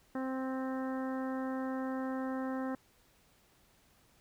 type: harmonic tone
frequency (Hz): 262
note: C4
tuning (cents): +2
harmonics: 1 / 2 / 3 / 4 / 5 / 6 / 7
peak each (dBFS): -35 / -41 / -45 / -47 / -49 / -51 / -52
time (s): 0.15-2.75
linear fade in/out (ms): 2
effects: pink hiss -67 dBFS RMS until 4.2 s